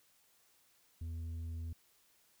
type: tone with tanh clipping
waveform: sine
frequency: 82.41 Hz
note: E2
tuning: in tune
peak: -40 dBFS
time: 1.01-1.73 s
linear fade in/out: 5 ms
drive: 5 dB
effects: white hiss -70 dBFS RMS until 2.4 s